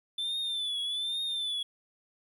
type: tone with vibrato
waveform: triangle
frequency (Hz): 3520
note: A7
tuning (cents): 0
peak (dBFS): -29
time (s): 0.18-1.63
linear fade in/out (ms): 5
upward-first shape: triangle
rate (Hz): 1.2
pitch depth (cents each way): 93
effects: 11-bit